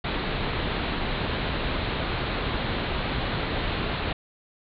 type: low-pass noise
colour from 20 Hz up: pink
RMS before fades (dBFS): -28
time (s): 0.04-4.13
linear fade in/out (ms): 5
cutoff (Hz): 4200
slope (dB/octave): 96
effects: none